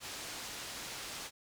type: low-pass noise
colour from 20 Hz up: white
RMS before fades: -44 dBFS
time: 0-1.31 s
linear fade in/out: 50 ms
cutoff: 6700 Hz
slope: 12 dB/octave
effects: none